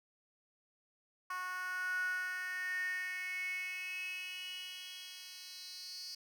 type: tone with high-pass filter sweep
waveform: 10% pulse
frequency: 366.6 Hz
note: F#4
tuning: 16 cents flat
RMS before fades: -41 dBFS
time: 1.3-6.15 s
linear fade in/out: 5 ms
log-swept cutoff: 1200 to 4600 Hz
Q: 9.6
effects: none